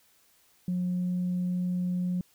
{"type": "tone", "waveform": "sine", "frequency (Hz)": 179.8, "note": "F#3", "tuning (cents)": -49, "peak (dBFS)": -25, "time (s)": [0.68, 2.21], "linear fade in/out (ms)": 2, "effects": ["tanh soft clip ceiling -23 dBFS", "white hiss -64 dBFS RMS until 2.34 s"]}